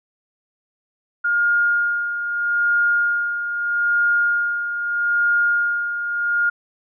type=tone with tremolo; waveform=sine; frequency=1418 Hz; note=F6; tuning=26 cents sharp; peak=-14 dBFS; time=1.24-6.5 s; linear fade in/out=10 ms; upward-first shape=sine; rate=0.79 Hz; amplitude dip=60%; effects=none